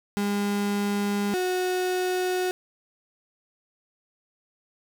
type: tone pair in turn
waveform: 35% pulse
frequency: 203.2 / 366.4 Hz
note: G#3 / F#4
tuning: -38 / -17 cents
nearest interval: minor seventh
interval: 1021 cents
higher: second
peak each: -22 dBFS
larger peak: neither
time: 0.17-1.34 / 1.34-2.51 s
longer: neither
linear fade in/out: 0 ms
effects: none